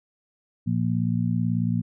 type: harmonic tone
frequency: 58.27 Hz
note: A#1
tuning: in tune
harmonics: 2 / 3 / 4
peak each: -25 / -25 / -27 dBFS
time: 0.66-1.82 s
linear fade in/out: 20 ms
effects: none